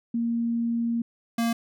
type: tone pair in turn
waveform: sine / square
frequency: 233.1 / 231.6 Hz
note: A#3 / A#3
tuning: 0 / -11 cents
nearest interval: unison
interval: 11 cents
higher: first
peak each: -23 dBFS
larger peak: neither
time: 0.14-1.02 / 1.38-1.53 s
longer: first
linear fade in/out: 5 ms
effects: none